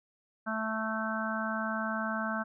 harmonic tone, 220 Hz, A3, in tune, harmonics 1 / 3 / 4 / 5 / 6 / 7, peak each -35 / -38 / -41 / -40 / -38 / -36 dBFS, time 0.46-2.44 s, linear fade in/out 20 ms, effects none

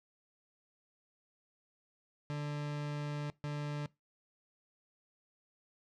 40% pulse tone bursts at uneven times, 147.1 Hz, D3, 3 cents sharp, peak -35 dBFS, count 2, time 2.3-3.3 / 3.44-3.86 s, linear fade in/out 0 ms, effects noise-tail reverb RT60 0.2 s tail -21 dB re dry + low-pass 5000 Hz 12 dB/octave

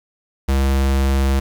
square tone, 67.6 Hz, C#2, 43 cents flat, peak -15 dBFS, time 0.48-1.4 s, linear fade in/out 10 ms, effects 7-bit

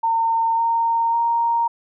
sine tone with pitch steps, 911 / 921.1 / 931.2 Hz, A#5 / A#5 / A#5, -40 / -21 / -2 cents, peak -16 dBFS, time 0.03-1.68 s, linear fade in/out 10 ms, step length 550 ms, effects none

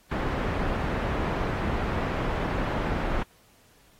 pink low-pass noise, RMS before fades -28 dBFS, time 0.11-3.23 s, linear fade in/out 5 ms, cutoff 1600 Hz, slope 12 dB/octave, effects pink hiss -60 dBFS RMS until 3.99 s + AAC 48 kbps

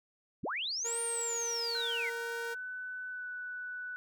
sine linear two-way sweep, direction up then down, 56 to 9100 to 1935 Hz, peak -33 dBFS, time 0.43-2.1 s, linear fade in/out 10 ms, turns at 1.01 s
sawtooth tone, 466.2 Hz, A#4, in tune, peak -34 dBFS, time 0.84-2.55 s, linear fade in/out 20 ms
sine tone with pitch glide, 1500 to 1486.2 Hz, F#6 to F#6, +23 to +7 cents, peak -38 dBFS, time 1.75-3.96 s, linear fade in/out 0 ms, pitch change -16 cents, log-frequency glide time 3.1-3.27 s
effects none

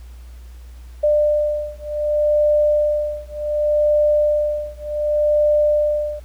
sine beating tone pair, 596 / 596.67 Hz, D5 / D5, +25 / +27 cents, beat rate 0.67 Hz, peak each -18 dBFS, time 1.03-6.2 s, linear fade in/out 10 ms, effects added 60 Hz sine -35 dBFS peak until 6.24 s + pink hiss -53 dBFS RMS until 6.24 s

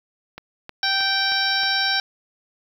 click train, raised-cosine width 0.3 ms, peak -19 dBFS, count 5, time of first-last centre 0.38-1.634 s, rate 3.19 Hz
harmonic tone, 779 Hz, G5, 11 cents flat, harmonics 1 / 2 / 3 / 4 / 5 / 6 / 7, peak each -28 / -23 / -31 / -31 / -25 / -29 / -25 dBFS, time 0.83-2 s, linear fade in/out 2 ms
effects 8-bit

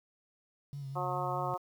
sine tone with vibrato, 138.5 Hz, C#3, 1 cent flat, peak -38 dBFS, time 0.73-1.54 s, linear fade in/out 0 ms, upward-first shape sine, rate 4.8 Hz, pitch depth 48 cents each way
harmonic tone, 180.6 Hz, F#3, 42 cents flat, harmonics 2 / 3 / 4 / 5 / 6 / 7, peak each -42 / -40 / -37 / -39 / -38 / -41 dBFS, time 0.95-1.58 s, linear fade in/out 20 ms
effects 10-bit

